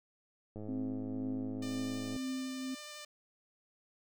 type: click train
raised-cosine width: 2 ms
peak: -32 dBFS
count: 171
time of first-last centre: 0.56-2.164 s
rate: 106 Hz
type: tone with tremolo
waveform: sine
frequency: 261 Hz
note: C4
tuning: 4 cents flat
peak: -34 dBFS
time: 0.68-2.75 s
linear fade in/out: 10 ms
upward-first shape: triangle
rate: 2 Hz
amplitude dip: 45%
type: tone with vibrato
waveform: 5% pulse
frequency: 597 Hz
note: D5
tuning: 28 cents sharp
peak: -34 dBFS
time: 1.62-3.05 s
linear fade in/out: 5 ms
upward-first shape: sine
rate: 12 Hz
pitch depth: 9 cents each way
effects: none